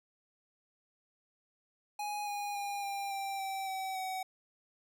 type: tone with pitch steps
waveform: square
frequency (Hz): 830.6 / 819.2 / 807.9 / 796.8 / 785.8 / 775 / 764.3 / 753.8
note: G#5 / G#5 / G#5 / G5 / G5 / G5 / G5 / F#5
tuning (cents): 0 / -24 / -48 / +28 / +4 / -20 / -44 / +32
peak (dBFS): -36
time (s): 1.99-4.23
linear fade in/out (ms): 5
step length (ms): 280
effects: none